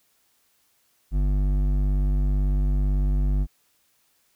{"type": "tone with hard clipping", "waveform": "triangle", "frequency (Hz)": 49, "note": "G1", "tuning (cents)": 0, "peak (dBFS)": -21, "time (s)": [1.11, 3.47], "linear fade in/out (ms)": 50, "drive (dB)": 14, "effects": ["white hiss -66 dBFS RMS until 4.35 s"]}